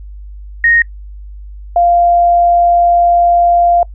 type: tone pair in turn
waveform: sine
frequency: 1862 / 695 Hz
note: A#6 / F5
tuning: -2 / -9 cents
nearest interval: octave + perfect fourth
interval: 1707 cents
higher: first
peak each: -6 dBFS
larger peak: neither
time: 0.64-0.82 / 1.76-3.83 s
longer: second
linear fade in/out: 2 ms
effects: noise-tail reverb RT60 0.1 s tail -25 dB re dry + added 50 Hz sine -27 dBFS peak until 3.94 s